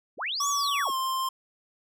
sine linear two-way sweep, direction up then down, 123.47 to 7040 to 123.47 Hz, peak -28 dBFS, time 0.17-0.91 s, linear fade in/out 50 ms, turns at 0.48 s
square tone with pitch glide, 1133 to 1051 Hz, C#6 to C6, +37 to +7 cents, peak -27 dBFS, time 0.4-1.29 s, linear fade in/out 5 ms, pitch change -130 cents, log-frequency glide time 0.83-0.95 s
effects none

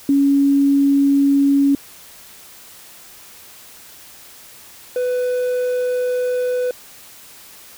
sine / triangle tone pair in turn, 279.3 / 498.2 Hz, C#4 / B4, +13 / +15 cents, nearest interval minor seventh, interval 1002 cents, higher second, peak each -11 / -15 dBFS, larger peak first, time 0.09-1.75 / 4.96-6.71 s, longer second, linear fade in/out 2 ms, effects white hiss -42 dBFS RMS until 7.77 s

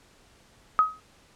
sine tone with exponential decay, 1265 Hz, D#6, 28 cents sharp, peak -13 dBFS, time 0.79-1 s, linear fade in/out 0 ms, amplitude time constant 44 ms, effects pink hiss -58 dBFS RMS until 1.35 s + low-pass 9000 Hz 12 dB/octave

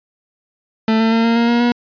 40% pulse tone with pitch steps, 221.3 / 224.4 / 227.5 / 230.7 / 233.9 / 237.2 / 240.5 Hz, A3 / A3 / A#3 / A#3 / A#3 / A#3 / B3, +10 / +34 / -42 / -18 / +6 / +30 / -46 cents, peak -11 dBFS, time 0.88-1.72 s, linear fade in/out 2 ms, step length 120 ms, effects resampled to 11025 Hz

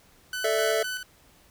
sawtooth tone with tremolo, 1502 Hz, F#6, 26 cents sharp, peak -26 dBFS, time 0.33-1.03 s, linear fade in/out 2 ms, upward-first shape square, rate 3.9 Hz, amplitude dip 50%
square chord, A suspended fourth, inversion none, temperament equal, 440 / 587.3 / 659.3 Hz, A4 / D5 / E5, 0 / 0 / 0 cents, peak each -27 / -31 / -27 dBFS, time 0.44-0.83 s, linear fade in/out 5 ms
effects pink hiss -58 dBFS RMS until 1.5 s

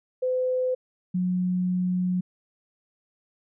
sine tone pair in turn, 509 / 181.58 Hz, C5 / F#3, -48 / -32 cents, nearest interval octave + tritone, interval 1784 cents, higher first, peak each -22 / -22 dBFS, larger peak neither, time 0.22-0.75 / 1.14-2.21 s, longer second, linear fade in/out 10 ms, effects none

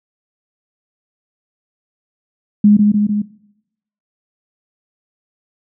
sine tone with echo, 207.7 Hz, G#3, in tune, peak -5 dBFS, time 2.64-2.77 s, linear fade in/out 5 ms, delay 150 ms, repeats 3, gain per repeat -3 dB, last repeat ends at 3.22 s, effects noise-tail reverb RT60 0.8 s tail -19 dB re dry

